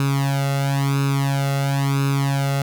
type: tone with flanger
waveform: sawtooth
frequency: 138.59 Hz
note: C#3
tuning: in tune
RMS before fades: -20 dBFS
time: 0-2.62 s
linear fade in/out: 2 ms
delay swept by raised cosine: 0.77 to 1.48 ms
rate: 0.98 Hz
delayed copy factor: +0.9
effects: none